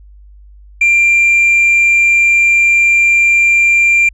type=tone with tanh clipping; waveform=sine; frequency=2377 Hz; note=D7; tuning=20 cents sharp; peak=-7 dBFS; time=0.81-4.09 s; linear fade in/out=5 ms; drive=1 dB; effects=added 50 Hz sine -36 dBFS peak until 4.13 s